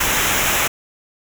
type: noise with comb filter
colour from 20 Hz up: pink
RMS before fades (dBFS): -18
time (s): 0-0.68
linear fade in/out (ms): 10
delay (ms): 0.22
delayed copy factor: -0.65
effects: none